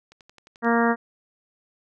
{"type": "click train", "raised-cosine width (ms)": 0.2, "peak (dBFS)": -31, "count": 7, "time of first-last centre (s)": [0.12, 0.646], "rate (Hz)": 11.4}
{"type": "harmonic tone", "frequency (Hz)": 233.1, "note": "A#3", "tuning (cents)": 0, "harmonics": [1, 2, 3, 4, 5, 6, 7, 8], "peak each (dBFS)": [-21, -24, -26, -27, -28, -29, -29, -30], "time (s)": [0.62, 0.96], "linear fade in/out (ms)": 50}
{"effects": []}